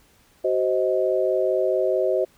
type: chord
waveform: sine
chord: C diminished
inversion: second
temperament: just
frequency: 376.7 / 523.3 / 627.9 Hz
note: Gb4 / C5 / Eb5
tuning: +31 / 0 / +16 cents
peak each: -23 dBFS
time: 0.44-2.25 s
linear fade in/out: 10 ms
effects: pink hiss -58 dBFS RMS until 2.37 s